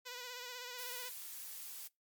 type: tone with vibrato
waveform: 5% pulse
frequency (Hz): 493.9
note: B4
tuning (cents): 0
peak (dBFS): -33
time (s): 0.05-1.1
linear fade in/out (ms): 20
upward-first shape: sine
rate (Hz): 16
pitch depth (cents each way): 42
type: noise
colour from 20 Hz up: blue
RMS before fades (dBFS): -47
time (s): 0.78-1.88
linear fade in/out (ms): 10
effects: noise-tail reverb RT60 0.2 s tail -24 dB re dry + MP3 96 kbps